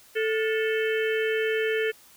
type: harmonic tone with a mistuned harmonic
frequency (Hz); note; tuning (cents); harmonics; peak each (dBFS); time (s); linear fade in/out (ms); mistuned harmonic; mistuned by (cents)
440; A4; 0; 1 / 3 / 4 / 5 / 6 / 7; -24 / -36 / -31 / -35 / -37 / -38; 0.15-1.92; 20; 3; +140
effects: white hiss -54 dBFS RMS until 2.16 s